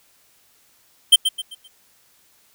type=tone with echo; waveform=square; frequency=3136 Hz; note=G7; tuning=in tune; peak=-7 dBFS; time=1.12-1.16 s; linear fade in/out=10 ms; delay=130 ms; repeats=4; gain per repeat=-9 dB; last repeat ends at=1.68 s; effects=white hiss -58 dBFS RMS until 2.54 s